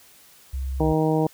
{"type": "tone", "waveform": "sine", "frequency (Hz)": 66.2, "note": "C2", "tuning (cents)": 21, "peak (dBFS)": -25, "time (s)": [0.53, 0.93], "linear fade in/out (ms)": 10}
{"type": "harmonic tone", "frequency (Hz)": 157.1, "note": "D#3", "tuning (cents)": 17, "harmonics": [1, 2, 3, 4, 5, 6], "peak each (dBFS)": [-23, -23, -24, -29, -29, -32], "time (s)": [0.8, 1.27], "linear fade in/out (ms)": 2}
{"effects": ["white hiss -52 dBFS RMS until 1.33 s"]}